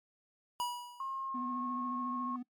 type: tone with exponential decay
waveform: square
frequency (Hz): 971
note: B5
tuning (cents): -30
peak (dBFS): -32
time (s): 0.6-1.29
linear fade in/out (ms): 0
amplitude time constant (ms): 150
type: tone with pitch glide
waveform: sine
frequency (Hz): 1073 to 1086.1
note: C6 to C#6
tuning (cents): +43 to -36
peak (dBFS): -36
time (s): 1-2.36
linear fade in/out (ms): 2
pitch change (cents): +21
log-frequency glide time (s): 1.41-1.62
type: tone with vibrato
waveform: triangle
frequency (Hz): 247.7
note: B3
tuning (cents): +5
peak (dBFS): -36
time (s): 1.34-2.43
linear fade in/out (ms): 10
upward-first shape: triangle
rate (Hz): 14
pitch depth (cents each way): 36
effects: noise-tail reverb RT60 0.1 s tail -20 dB re dry + MP3 96 kbps